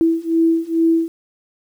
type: beating tone pair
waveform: sine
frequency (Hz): 327.8 / 330.1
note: E4 / E4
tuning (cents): -10 / +2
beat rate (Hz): 2.3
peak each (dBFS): -17 / -16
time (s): 0.01-1.08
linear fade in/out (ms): 0
effects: 8-bit